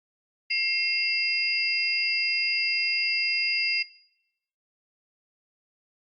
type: tone cluster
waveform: sine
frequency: 2132 / 2701 / 4863 Hz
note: C7 / E7 / D#8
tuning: +32 / +42 / -40 cents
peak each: -28 dBFS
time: 0.5-3.83 s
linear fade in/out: 10 ms
effects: noise-tail reverb RT60 0.8 s tail -18 dB re dry + Opus 48 kbps